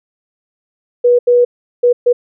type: tone bursts at uneven times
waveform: sine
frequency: 486.4 Hz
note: B4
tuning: 26 cents flat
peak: -6 dBFS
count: 4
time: 1.04-1.19 / 1.27-1.45 / 1.83-1.93 / 2.06-2.13 s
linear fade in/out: 10 ms
effects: none